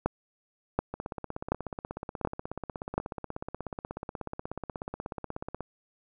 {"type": "two click trains", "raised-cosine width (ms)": 1, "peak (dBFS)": [-21, -11], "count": [78, 5], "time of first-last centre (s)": [[0.94, 5.607], [0.06, 2.98]], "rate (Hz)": [16.5, 1.37], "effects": []}